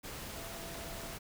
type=tone in noise; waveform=sine; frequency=670 Hz; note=E5; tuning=28 cents sharp; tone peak=-50 dBFS; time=0.35-1.15 s; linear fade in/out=20 ms; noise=pink; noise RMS=-44 dBFS; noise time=0.03-1.19 s; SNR=-9 dB; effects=none